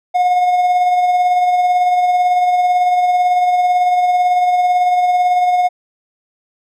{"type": "tone with tremolo", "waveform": "triangle", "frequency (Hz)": 721, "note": "F#5", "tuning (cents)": -45, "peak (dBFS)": -7, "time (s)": [0.14, 5.69], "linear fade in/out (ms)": 20, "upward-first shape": "sine", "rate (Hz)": 18, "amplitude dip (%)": 35, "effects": []}